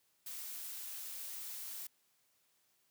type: noise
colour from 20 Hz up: blue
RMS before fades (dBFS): -45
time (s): 0.26-1.87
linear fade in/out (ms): 5
effects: white hiss -75 dBFS RMS until 2.9 s + high-pass 80 Hz 12 dB/octave